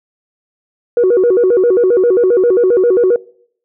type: tone with vibrato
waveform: sine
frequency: 422.1 Hz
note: G#4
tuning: 28 cents sharp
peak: -6 dBFS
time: 0.97-3.16 s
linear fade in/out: 2 ms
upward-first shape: square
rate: 7.5 Hz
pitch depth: 220 cents each way
effects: noise-tail reverb RT60 0.6 s tail -23 dB re dry + tanh soft clip ceiling -4 dBFS